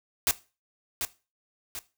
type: noise with echo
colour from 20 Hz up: white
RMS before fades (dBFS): -23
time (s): 0.27-0.31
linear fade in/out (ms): 0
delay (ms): 740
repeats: 2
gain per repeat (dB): -7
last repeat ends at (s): 1.79
effects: noise-tail reverb RT60 0.3 s tail -17 dB re dry